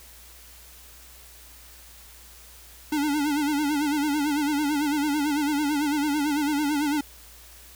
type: tone with vibrato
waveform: square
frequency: 293.7 Hz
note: D4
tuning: in tune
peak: -23 dBFS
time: 2.92-7.01 s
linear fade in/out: 5 ms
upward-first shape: sine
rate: 9 Hz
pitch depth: 81 cents each way
effects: added 59 Hz sine -51 dBFS peak until 7.75 s + white hiss -49 dBFS RMS until 7.75 s